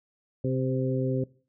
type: harmonic tone with a mistuned harmonic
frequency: 130.81 Hz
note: C3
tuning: in tune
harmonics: 1 / 2 / 3 / 4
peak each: -27 / -30 / -32 / -33 dBFS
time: 0.44-1.24 s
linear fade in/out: 5 ms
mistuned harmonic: 4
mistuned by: -18 cents
effects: noise-tail reverb RT60 0.4 s tail -21 dB re dry